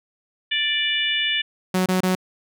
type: harmonic tone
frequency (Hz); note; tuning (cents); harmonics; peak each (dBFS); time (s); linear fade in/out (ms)
587.3; D5; 0; 3 / 4 / 5 / 6; -26 / -26 / -23 / -26; 0.51-1.42; 10
type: tone bursts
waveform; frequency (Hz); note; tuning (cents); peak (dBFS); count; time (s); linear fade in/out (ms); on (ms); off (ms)
sawtooth; 185; F#3; 0; -14; 3; 1.74-2.152; 5; 120; 26
effects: none